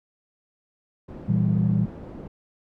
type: low-pass noise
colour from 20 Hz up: white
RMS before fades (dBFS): -39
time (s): 1.08-2.28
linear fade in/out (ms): 10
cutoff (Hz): 330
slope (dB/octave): 12
type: chord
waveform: sine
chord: E diminished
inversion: second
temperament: equal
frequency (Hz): 116.54 / 164.81 / 196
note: Bb2 / E3 / G3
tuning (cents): 0 / 0 / 0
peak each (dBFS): -23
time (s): 1.28-1.86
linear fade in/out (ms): 10
effects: none